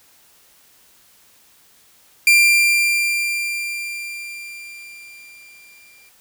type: tone with exponential decay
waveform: 40% pulse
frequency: 2378 Hz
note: D7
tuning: 21 cents sharp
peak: -8 dBFS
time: 2.27-6.09 s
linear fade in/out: 2 ms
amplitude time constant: 830 ms
effects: white hiss -53 dBFS RMS until 6.2 s